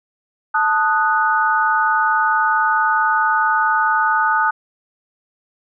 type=chord; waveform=sine; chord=D# diminished; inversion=second; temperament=equal; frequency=880 / 1244.5 / 1480 Hz; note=A5 / D#6 / F#6; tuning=0 / 0 / 0 cents; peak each=-18 dBFS; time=0.54-4.51 s; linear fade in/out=10 ms; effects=none